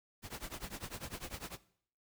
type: noise with tremolo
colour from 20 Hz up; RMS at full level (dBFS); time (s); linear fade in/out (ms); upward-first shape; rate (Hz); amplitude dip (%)
pink; -41; 0.22-1.58; 50; triangle; 10; 100
effects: noise-tail reverb RT60 0.6 s tail -18 dB re dry